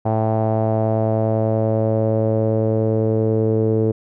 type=tone with low-pass filter sweep; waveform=sawtooth; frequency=110.3 Hz; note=A2; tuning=5 cents sharp; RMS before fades=-18 dBFS; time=0.05-3.92 s; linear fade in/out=10 ms; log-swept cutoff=750 to 430 Hz; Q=4.5; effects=none